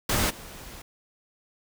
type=noise with level steps; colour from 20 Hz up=pink; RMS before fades=-24 / -43 dBFS; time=0.09-0.82 s; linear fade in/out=5 ms; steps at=0.29 s; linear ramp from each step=20 ms; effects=none